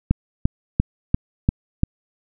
click train, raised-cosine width 5 ms, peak -3 dBFS, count 6, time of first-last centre 0.11-1.834 s, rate 2.9 Hz, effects none

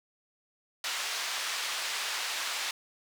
white band-pass noise, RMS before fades -34 dBFS, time 0.84-2.71 s, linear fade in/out 2 ms, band 870 to 4900 Hz, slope 12 dB/octave, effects none

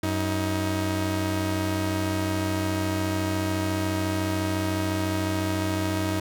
sawtooth tone pair together, 93.98 / 316.1 Hz, F#2 / D#4, +28 / +27 cents, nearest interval octave + major sixth, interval 2099 cents, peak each -23 dBFS, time 0.03-6.2 s, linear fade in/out 5 ms, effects none

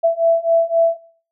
sine beating tone pair, 663 / 666.8 Hz, E5 / E5, +10 / +20 cents, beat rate 3.8 Hz, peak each -15 dBFS, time 0.03-0.97 s, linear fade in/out 20 ms, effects noise-tail reverb RT60 0.5 s tail -21 dB re dry

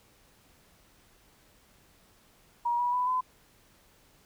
sine tone with pitch steps, 953 / 973 / 993.5 / 1014.3 Hz, A#5 / B5 / B5 / B5, +38 / -26 / +10 / +46 cents, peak -25 dBFS, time 2.65-3.21 s, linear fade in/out 10 ms, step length 140 ms, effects pink hiss -62 dBFS RMS until 4.25 s

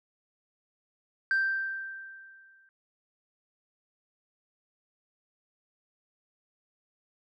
sine tone with exponential decay, 1568 Hz, G6, in tune, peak -20 dBFS, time 1.31-2.69 s, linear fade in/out 1 ms, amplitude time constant 300 ms, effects tanh soft clip ceiling -21 dBFS

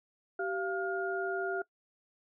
sine tone cluster, 386 / 691 / 1421 Hz, G4 / F5 / F6, -27 / -19 / +30 cents, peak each -34 / -37 / -36 dBFS, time 0.39-1.62 s, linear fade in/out 5 ms, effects noise-tail reverb RT60 0.1 s tail -21 dB re dry

